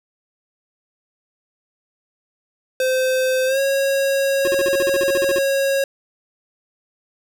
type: tone with pitch glide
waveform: square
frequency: 517 to 547.7 Hz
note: C5 to C#5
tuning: -21 to -21 cents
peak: -17 dBFS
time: 2.8-5.84 s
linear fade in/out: 2 ms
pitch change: +100 cents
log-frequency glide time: 3.46-3.59 s
type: tone bursts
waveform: square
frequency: 360 Hz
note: F#4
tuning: 47 cents flat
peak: -22 dBFS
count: 14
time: 4.45-5.385 s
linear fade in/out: 0 ms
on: 25 ms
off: 45 ms
effects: none